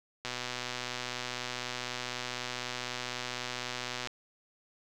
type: click train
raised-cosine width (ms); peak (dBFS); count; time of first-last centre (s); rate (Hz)
0.2; -18; 475; 0.25-4.073; 124
effects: none